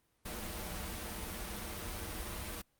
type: noise with comb filter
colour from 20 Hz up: pink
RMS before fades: -41 dBFS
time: 0.25-2.62 s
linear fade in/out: 10 ms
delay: 7.4 ms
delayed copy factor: -0.9
effects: pink hiss -75 dBFS RMS until 2.79 s + Opus 32 kbps